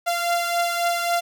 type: beating tone pair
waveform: sawtooth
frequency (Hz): 690 / 693.7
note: F5 / F5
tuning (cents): -21 / -12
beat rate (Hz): 3.7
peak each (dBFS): -18 / -23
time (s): 0.06-1.21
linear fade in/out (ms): 20
effects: none

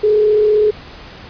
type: tone with frequency modulation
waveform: sine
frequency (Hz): 423.8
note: G#4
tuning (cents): +35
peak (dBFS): -9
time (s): 0.03-0.71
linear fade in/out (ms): 10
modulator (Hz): 35.4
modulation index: 0.31
effects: pink hiss -36 dBFS RMS until 1.29 s + resampled to 11025 Hz

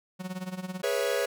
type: tone with tremolo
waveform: 45% pulse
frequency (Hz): 184.4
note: F#3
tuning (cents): -6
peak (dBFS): -31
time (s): 0.19-0.82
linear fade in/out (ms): 20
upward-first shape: sine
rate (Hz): 18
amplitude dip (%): 80
type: chord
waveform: 45% pulse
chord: C# minor seventh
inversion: second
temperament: equal with one note detuned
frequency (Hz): 415.3 / 488.2 / 554.4 / 659.3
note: G#4 / B4 / C#5 / E5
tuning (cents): 0 / -20 / 0 / 0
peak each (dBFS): -32 / -30 / -30 / -36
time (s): 0.83-1.26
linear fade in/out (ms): 10
effects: none

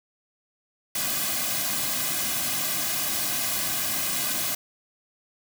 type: noise with comb filter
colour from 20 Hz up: white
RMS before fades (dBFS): -27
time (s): 0.95-4.55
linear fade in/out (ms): 5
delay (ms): 2.2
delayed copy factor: -1
effects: none

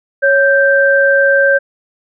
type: tone pair together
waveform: sine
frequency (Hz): 554.4 / 1568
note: C#5 / G6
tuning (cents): 0 / 0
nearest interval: octave + tritone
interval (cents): 1800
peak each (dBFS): -10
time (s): 0.22-1.59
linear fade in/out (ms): 20
effects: none

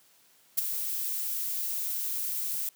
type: noise with ADSR envelope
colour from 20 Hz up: violet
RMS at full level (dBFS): -22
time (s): 0.57-2.69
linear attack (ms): 16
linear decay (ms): 11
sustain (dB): -10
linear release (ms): 3
effects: white hiss -62 dBFS RMS until 2.75 s + high-pass 100 Hz 12 dB/octave

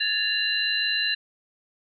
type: tone cluster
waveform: sine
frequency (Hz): 1680 / 1786 / 2785 / 4028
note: G#6 / A6 / F7 / B7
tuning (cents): +19 / +25 / -5 / +33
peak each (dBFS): -31 / -31 / -27 / -25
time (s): 0-1.15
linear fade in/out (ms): 10
effects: none

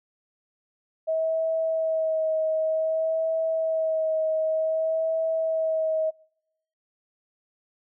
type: tone with vibrato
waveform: sine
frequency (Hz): 640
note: D#5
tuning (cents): +49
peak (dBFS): -22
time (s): 1.07-6.11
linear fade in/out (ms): 20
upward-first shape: sine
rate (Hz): 0.54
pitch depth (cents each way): 19
effects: noise-tail reverb RT60 0.8 s tail -26 dB re dry

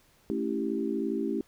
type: chord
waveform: sine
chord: A dominant seventh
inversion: none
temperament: equal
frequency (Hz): 220 / 277.2 / 329.6 / 392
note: A3 / C#4 / E4 / G4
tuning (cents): 0 / 0 / 0 / 0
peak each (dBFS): -33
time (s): 0.3-1.41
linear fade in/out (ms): 0
effects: pink hiss -63 dBFS RMS until 1.47 s

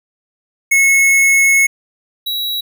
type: tone pair in turn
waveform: square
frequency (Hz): 2187 / 3882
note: C#7 / B7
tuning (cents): -24 / -31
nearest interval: minor seventh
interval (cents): 993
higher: second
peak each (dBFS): -9 / -18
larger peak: first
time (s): 0.71-1.67 / 2.26-2.61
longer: first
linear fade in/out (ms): 10
effects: none

